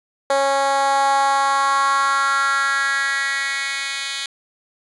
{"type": "tone with high-pass filter sweep", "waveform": "10% pulse", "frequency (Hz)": 275.2, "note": "C#4", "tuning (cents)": -12, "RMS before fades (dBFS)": -19, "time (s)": [0.3, 4.26], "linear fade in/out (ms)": 2, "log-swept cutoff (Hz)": [590, 2800], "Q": 3.7, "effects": ["resampled to 24000 Hz", "8-bit"]}